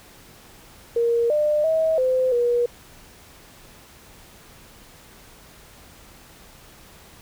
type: tone with pitch steps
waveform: sine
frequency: 468.3 / 600 / 641 / 514 / 480.3 Hz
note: A#4 / D5 / E5 / C5 / B4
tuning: +8 / +37 / -49 / -31 / -48 cents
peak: -17 dBFS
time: 0.96-2.66 s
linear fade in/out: 5 ms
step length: 340 ms
effects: pink hiss -48 dBFS RMS until 7.21 s